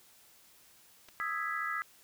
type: clicks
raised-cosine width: 0.2 ms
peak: -36 dBFS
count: 2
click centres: 1.086 / 1.089 s
type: chord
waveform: sine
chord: E major seventh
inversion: third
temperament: equal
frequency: 1244.5 / 1318.5 / 1661.2 / 1975.5 Hz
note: D#6 / E6 / G#6 / B6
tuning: 0 / 0 / 0 / 0 cents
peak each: -38 dBFS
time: 1.2-1.82 s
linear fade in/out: 0 ms
effects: white hiss -61 dBFS RMS until 2.03 s